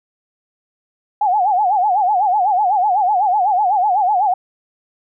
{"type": "tone with vibrato", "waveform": "sine", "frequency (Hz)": 784, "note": "G5", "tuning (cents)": 0, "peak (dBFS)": -12, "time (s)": [1.21, 4.34], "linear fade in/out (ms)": 5, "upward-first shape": "sine", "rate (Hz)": 8, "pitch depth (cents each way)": 170, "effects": []}